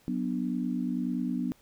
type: chord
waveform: sine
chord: B minor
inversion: second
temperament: just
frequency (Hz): 185.21 / 246.9 / 296.3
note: F#3 / B3 / D4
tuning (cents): +2 / 0 / +15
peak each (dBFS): -33 / -30 / -35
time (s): 0.08-1.52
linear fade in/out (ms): 0
effects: pink hiss -62 dBFS RMS until 1.61 s